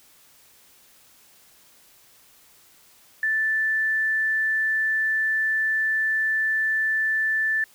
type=tone; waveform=sine; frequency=1760 Hz; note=A6; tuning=in tune; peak=-20 dBFS; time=3.23-7.64 s; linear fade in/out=2 ms; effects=white hiss -55 dBFS RMS until 7.74 s